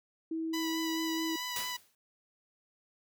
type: tone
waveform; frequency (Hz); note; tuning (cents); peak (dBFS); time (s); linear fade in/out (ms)
sine; 323.6; E4; -32; -32; 0.31-1.36; 5
type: tone with vibrato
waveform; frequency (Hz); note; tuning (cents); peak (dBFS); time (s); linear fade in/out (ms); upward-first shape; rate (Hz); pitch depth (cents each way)
10% pulse; 987.8; B5; 0; -27; 0.53-1.77; 10; sine; 4.6; 18
type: noise with exponential decay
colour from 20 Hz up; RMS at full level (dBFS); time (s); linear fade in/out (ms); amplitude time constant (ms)
white; -35; 1.56-1.95; 2; 83
effects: none